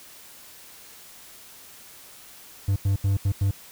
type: tone bursts at uneven times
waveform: triangle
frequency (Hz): 98.5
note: G2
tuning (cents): +9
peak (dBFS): -17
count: 5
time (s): 2.68-2.76 / 2.85-2.96 / 3.04-3.17 / 3.25-3.32 / 3.41-3.51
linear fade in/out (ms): 5
effects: white hiss -47 dBFS RMS until 3.71 s